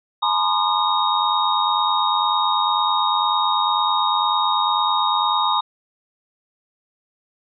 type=tone cluster; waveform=sine; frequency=850 / 952 / 1041 / 1216 / 3737 Hz; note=G#5 / A#5 / C6 / D#6 / A#7; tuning=+40 / +36 / -9 / -40 / +4 cents; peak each=-23 dBFS; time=0.22-5.61 s; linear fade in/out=10 ms; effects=none